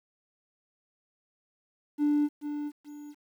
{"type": "tone with echo", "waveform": "triangle", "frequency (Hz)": 294.3, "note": "D4", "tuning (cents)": 4, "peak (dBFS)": -19, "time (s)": [1.98, 2.29], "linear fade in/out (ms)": 50, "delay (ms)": 430, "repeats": 2, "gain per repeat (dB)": -10, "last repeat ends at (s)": 3.15, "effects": ["tanh soft clip ceiling -18 dBFS", "10-bit"]}